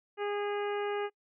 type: harmonic tone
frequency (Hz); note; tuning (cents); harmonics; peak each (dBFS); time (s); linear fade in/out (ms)
410; G#4; -22; 1 / 2 / 3 / 4 / 5 / 6 / 7; -32 / -38 / -42 / -44 / -46 / -48 / -49; 0.17-1.1; 50
effects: noise-tail reverb RT60 0.1 s tail -26 dB re dry